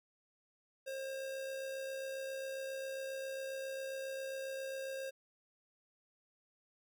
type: tone with amplitude modulation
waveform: square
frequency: 535 Hz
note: C5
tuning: 38 cents sharp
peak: -39 dBFS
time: 0.86-5.11 s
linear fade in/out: 20 ms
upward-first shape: sine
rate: 67.4 Hz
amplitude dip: 35%
effects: none